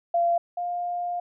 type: tone pair in turn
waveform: sine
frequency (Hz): 687 / 704.7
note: F5 / F5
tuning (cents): -29 / +15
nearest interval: unison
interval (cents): 44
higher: second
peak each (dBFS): -19 / -26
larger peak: first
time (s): 0.14-0.38 / 0.57-1.2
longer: second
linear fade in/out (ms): 5
effects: none